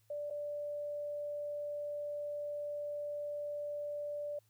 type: tone with dropouts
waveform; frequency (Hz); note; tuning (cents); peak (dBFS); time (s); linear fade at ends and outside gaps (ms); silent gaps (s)
sine; 586; D5; -4; -37; 0.1-4.39; 5; 0.301-0.307
effects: added 109 Hz sine -70 dBFS peak until 4.49 s + white hiss -75 dBFS RMS until 4.49 s